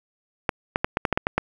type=clicks; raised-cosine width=0.5 ms; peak=-5 dBFS; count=9; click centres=0.492 / 0.759 / 0.845 / 0.971 / 1.052 / 1.127 / 1.175 / 1.269 / 1.38 s; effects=7-bit